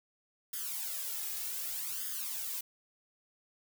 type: noise with flanger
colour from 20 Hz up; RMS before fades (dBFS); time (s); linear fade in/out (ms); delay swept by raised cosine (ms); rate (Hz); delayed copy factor
blue; -38; 0.53-2.61; 5; 0.6 to 2.4; 0.65; +0.85
effects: none